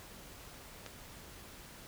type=click; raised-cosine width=0.2 ms; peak=-27 dBFS; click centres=0.863 s; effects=pink hiss -52 dBFS RMS until 1.87 s